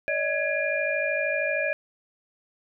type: tone cluster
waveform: sine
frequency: 574 / 627 / 1667 / 2404 Hz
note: D5 / D#5 / G#6 / D7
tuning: -40 / +13 / +6 / +40 cents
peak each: -29 dBFS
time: 0.08-1.73 s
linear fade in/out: 0 ms
effects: none